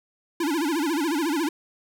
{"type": "tone with vibrato", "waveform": "square", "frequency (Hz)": 311.1, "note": "D#4", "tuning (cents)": 0, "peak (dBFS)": -23, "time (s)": [0.4, 1.49], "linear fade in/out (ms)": 5, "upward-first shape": "sine", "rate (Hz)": 14, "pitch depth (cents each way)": 190, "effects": []}